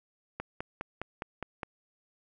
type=click train; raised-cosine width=0.5 ms; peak=-20 dBFS; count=7; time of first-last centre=0.4-1.632 s; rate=4.87 Hz; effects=none